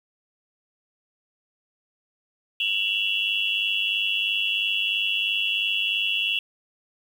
sine tone cluster, 2656 / 2759 / 2951 / 3339 Hz, E7 / F7 / F#7 / G#7, +12 / -22 / -5 / +9 cents, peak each -29 / -26 / -27 / -29 dBFS, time 2.6-6.39 s, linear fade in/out 2 ms, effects 8-bit

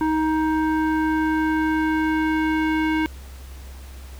square tone with low-pass filter sweep, 313.8 Hz, D#4, 15 cents sharp, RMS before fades -21 dBFS, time 0.01-3.06 s, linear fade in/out 0 ms, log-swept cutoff 1200 to 2200 Hz, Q 2, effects added 66 Hz sine -36 dBFS peak until 4.19 s + pink hiss -47 dBFS RMS until 4.19 s

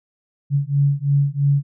sine beating tone pair, 140 / 143 Hz, C#3 / D3, +18 / -46 cents, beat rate 3 Hz, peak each -18 dBFS, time 0.5-1.63 s, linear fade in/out 50 ms, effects none

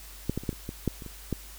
clicks, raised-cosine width 3 ms, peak -13 / -16 / -27 / -14 / -29 / -21 / -12 / -28 / -28 / -15 dBFS, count 10, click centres 0.296 / 0.376 / 0.436 / 0.492 / 0.529 / 0.691 / 0.877 / 1.022 / 1.063 / 1.327 s, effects added 50 Hz sine -46 dBFS peak until 1.58 s + white hiss -48 dBFS RMS until 1.58 s

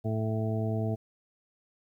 harmonic tone, 110 Hz, A2, in tune, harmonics 1 / 2 / 3 / 4 / 6 / 7, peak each -29 / -34 / -39 / -37 / -37 / -46 dBFS, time 0.04-0.96 s, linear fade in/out 20 ms, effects 11-bit

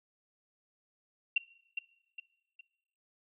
sine tone with echo, 2740 Hz, F7, 34 cents flat, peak -23 dBFS, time 1.36-1.38 s, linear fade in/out 5 ms, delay 410 ms, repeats 3, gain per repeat -8 dB, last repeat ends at 2.61 s, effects noise-tail reverb RT60 0.8 s tail -19 dB re dry

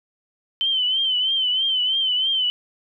sine tone with vibrato, 3073 Hz, G7, 35 cents flat, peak -18 dBFS, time 0.61-2.5 s, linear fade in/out 0 ms, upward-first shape triangle, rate 3.1 Hz, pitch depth 81 cents each way, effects none

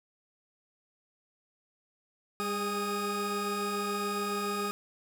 40% pulse tone cluster, 201 / 409.1 / 1246 Hz, G3 / G#4 / D#6, +44 / -26 / +2 cents, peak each -36 / -34 / -33 dBFS, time 2.4-4.71 s, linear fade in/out 0 ms, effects none

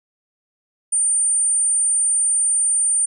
sine tone, 9020 Hz, C#9, 29 cents sharp, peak -15 dBFS, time 0.92-3.06 s, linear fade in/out 10 ms, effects none

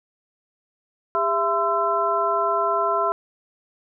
sine tone cluster, 402.5 / 669 / 1026 / 1335 Hz, G4 / E5 / C6 / E6, +46 / +25 / -34 / +22 cents, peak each -27 / -24 / -23 / -24 dBFS, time 1.15-3.12 s, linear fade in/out 0 ms, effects none

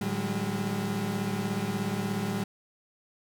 35% pulse tone cluster, 110 / 151.4 / 186.1 / 202.7 Hz, A2 / D#3 / F#3 / G#3, 0 / -47 / +10 / -42 cents, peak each -34 / -37 / -32 / -30 dBFS, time 0.01-2.44 s, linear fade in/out 5 ms, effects none

